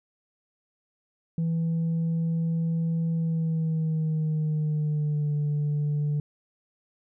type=tone with pitch glide; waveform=sine; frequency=164.81 to 147.68 Hz; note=E3 to D3; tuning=0 to +10 cents; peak=-21 dBFS; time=1.38-6.2 s; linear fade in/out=2 ms; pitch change=-190 cents; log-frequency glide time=3.12-5.34 s; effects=tanh soft clip ceiling -22 dBFS